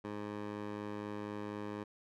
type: tone with band-pass filter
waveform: 15% pulse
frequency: 104.1 Hz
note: G#2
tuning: 5 cents sharp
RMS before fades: -42 dBFS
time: 0.04-1.84 s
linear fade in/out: 10 ms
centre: 630 Hz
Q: 0.54
effects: none